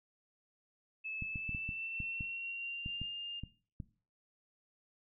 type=tone with pitch glide; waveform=sine; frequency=2608 to 2811 Hz; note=E7 to F7; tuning=-19 to +11 cents; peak=-38 dBFS; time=1.04-3.41 s; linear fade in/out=20 ms; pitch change=+130 cents; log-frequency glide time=1.22-3.07 s
type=clicks; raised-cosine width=5 ms; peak=-29 dBFS; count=11; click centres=1.223 / 1.358 / 1.493 / 1.548 / 1.691 / 2.003 / 2.208 / 2.861 / 3.016 / 3.436 / 3.802 s
effects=noise-tail reverb RT60 0.4 s tail -18 dB re dry